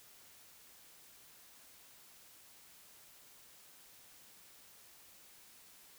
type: silence
effects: white hiss -60 dBFS RMS until 5.98 s